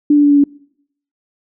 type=tone with pitch steps; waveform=sine; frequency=293.7 / 291.3 / 289 / 286.7 / 284.4 Hz; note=D4 / D4 / D4 / D4 / C#4; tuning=0 / -14 / -28 / -42 / +45 cents; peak=-6 dBFS; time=0.1-0.44 s; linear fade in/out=5 ms; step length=68 ms; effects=noise-tail reverb RT60 0.7 s tail -24 dB re dry